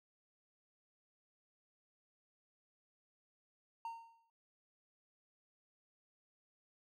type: tone with exponential decay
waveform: triangle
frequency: 918 Hz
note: A#5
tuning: 27 cents flat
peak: -37 dBFS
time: 3.85-4.3 s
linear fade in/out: 2 ms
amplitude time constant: 96 ms
effects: none